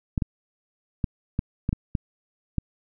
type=clicks; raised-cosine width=5 ms; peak=-11 dBFS; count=8; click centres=0.178 / 0.222 / 1.042 / 1.391 / 1.691 / 1.729 / 1.952 / 2.583 s; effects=none